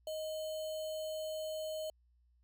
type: tone with sample-and-hold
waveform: sine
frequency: 625 Hz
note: D#5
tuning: 8 cents sharp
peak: -37 dBFS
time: 0.07-1.9 s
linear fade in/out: 2 ms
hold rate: 3675 Hz
effects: added 60 Hz sine -67 dBFS peak until 2.43 s